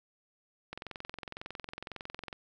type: click train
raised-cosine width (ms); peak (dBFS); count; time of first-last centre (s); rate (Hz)
0.3; -24; 36; 0.73-2.328; 21.9
effects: none